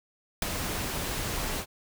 pink noise with ADSR envelope, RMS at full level -24 dBFS, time 0.42-1.66 s, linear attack 4 ms, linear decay 10 ms, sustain -8 dB, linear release 72 ms, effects none

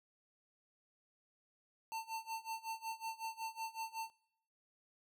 square tone with tremolo, 897 Hz, A5, 33 cents sharp, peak -39 dBFS, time 1.92-4.1 s, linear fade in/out 0 ms, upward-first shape sine, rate 5.4 Hz, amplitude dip 90%, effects noise-tail reverb RT60 0.8 s tail -25 dB re dry

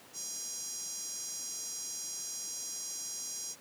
5% pulse tone with high-pass filter, 813 Hz, G#5, 37 cents flat, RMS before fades -40 dBFS, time 0.13-3.56 s, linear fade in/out 50 ms, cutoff 5900 Hz, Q 3.8, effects pink hiss -55 dBFS RMS until 3.6 s + high-pass 200 Hz 12 dB/octave

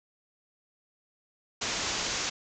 white low-pass noise, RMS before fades -32 dBFS, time 1.61-2.3 s, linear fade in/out 10 ms, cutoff 7200 Hz, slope 96 dB/octave, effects none

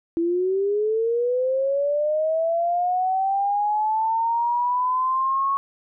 sine linear sweep, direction up, 330 to 1107 Hz, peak -19 dBFS, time 0.17-5.57 s, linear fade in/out 0 ms, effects none

